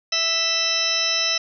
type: harmonic tone with a mistuned harmonic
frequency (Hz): 659.3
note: E5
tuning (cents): 0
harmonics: 1 / 2 / 3 / 4 / 5 / 6 / 8 / 9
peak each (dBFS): -33 / -33 / -31 / -27 / -32 / -26 / -22 / -29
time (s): 0.12-1.38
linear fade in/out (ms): 5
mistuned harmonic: 5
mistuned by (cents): -100
effects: none

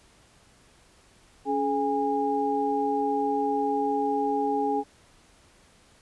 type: tone cluster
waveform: sine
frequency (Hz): 279.7 / 424.3 / 818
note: C#4 / G#4 / G#5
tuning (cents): +16 / +37 / -26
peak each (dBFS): -29 / -28 / -26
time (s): 1.45-4.84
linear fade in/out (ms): 50
effects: pink hiss -58 dBFS RMS until 6.01 s + resampled to 24000 Hz

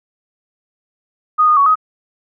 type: tone with pitch steps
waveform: sine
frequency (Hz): 1240 / 1227 / 1120 / 1259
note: D#6 / D#6 / C#6 / D#6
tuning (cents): -6 / -25 / +18 / +20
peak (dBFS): -8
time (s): 1.38-1.756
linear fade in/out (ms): 20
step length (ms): 94
effects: none

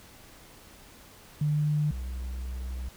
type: tone pair in turn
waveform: sine / triangle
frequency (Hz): 149.8 / 62.98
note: D3 / B1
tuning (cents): +35 / +35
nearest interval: octave + minor third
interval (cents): 1500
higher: first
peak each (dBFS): -23 / -30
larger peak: first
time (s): 1.41-1.91 / 1.91-2.89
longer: second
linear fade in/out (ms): 5
effects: pink hiss -52 dBFS RMS until 2.96 s

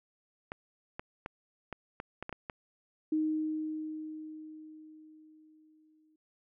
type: clicks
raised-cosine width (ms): 0.5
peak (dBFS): -23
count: 9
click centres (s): 0.519 / 0.995 / 1.261 / 1.727 / 2.001 / 2.226 / 2.294 / 2.327 / 2.498
type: tone with exponential decay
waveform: sine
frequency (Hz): 311.1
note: D#4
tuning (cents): 0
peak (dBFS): -26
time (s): 3.12-6.16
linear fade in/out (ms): 5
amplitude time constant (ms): 660
effects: none

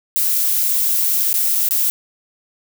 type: noise with dropouts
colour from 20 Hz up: violet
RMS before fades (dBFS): -17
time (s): 0.16-1.9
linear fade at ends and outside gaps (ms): 0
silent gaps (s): 0.686-0.689 / 1.33-1.34 / 1.551-1.555 / 1.688-1.709
effects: none

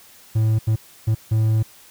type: tone bursts at uneven times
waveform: triangle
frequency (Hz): 110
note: A2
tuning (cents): 0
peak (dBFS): -13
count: 4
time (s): 0.35-0.59 / 0.67-0.76 / 1.07-1.15 / 1.31-1.63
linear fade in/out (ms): 10
effects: white hiss -48 dBFS RMS until 1.9 s

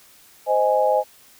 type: chord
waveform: sine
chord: Ab major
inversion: first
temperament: just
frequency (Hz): 519.1 / 623 / 830.6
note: C5 / Eb5 / Ab5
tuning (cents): -14 / +2 / 0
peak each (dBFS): -20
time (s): 0.46-1.04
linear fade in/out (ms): 50
effects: white hiss -51 dBFS RMS until 1.39 s

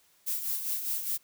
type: noise with tremolo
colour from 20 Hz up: violet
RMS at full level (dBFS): -30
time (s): 0.26-1.18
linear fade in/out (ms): 20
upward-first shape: sine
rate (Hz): 4.9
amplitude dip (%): 55
effects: white hiss -65 dBFS RMS until 1.23 s

